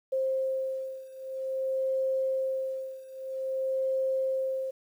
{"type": "beating tone pair", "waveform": "sine", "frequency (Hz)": [528, 528.51], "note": ["C5", "C5"], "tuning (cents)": [16, 17], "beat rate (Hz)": 0.51, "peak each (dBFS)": [-30, -32], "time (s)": [0.12, 4.71], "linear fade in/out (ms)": 10, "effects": ["10-bit"]}